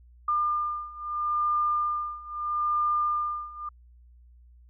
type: beating tone pair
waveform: sine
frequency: 1202 / 1202.77 Hz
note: D6 / D6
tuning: +40 / +41 cents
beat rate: 0.77 Hz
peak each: -29 / -27 dBFS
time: 0.28-3.69 s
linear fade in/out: 5 ms
effects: added 60 Hz sine -51 dBFS peak until 4.69 s